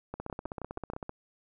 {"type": "two click trains", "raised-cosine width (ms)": 1, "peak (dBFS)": [-23, -23], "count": [14, 7], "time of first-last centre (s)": [[0.2, 1.028], [0.14, 1.094]], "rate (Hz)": [15.7, 6.29], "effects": []}